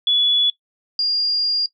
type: tone pair in turn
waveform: sine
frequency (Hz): 3414 / 4814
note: G#7 / D8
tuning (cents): +47 / +42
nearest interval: tritone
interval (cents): 595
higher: second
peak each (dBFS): -14 / -16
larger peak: first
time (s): 0.07-0.5 / 0.99-1.66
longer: second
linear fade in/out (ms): 2
effects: noise-tail reverb RT60 0.1 s tail -21 dB re dry